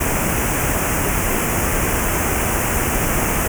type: band-stop noise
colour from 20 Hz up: pink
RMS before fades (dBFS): -19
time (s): 0-3.48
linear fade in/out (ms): 10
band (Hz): 2800 to 6000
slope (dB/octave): 48
effects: none